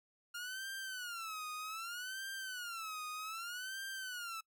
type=tone with vibrato; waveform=sawtooth; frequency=1400 Hz; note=F6; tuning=4 cents sharp; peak=-38 dBFS; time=0.34-4.41 s; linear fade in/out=10 ms; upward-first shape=sine; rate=0.64 Hz; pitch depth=210 cents each way; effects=noise-tail reverb RT60 0.1 s tail -23 dB re dry